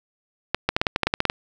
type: clicks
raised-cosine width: 0.3 ms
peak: -3 dBFS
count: 12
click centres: 0.546 / 0.69 / 0.765 / 0.815 / 0.868 / 0.961 / 1.033 / 1.07 / 1.139 / 1.204 / 1.253 / 1.299 s
effects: 7-bit